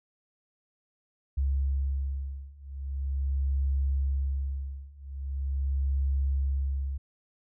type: beating tone pair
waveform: sine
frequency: 68.1 / 68.52 Hz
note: C#2 / C#2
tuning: -30 / -19 cents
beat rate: 0.42 Hz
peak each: -30 / -29 dBFS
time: 1.37-6.98 s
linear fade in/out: 10 ms
effects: none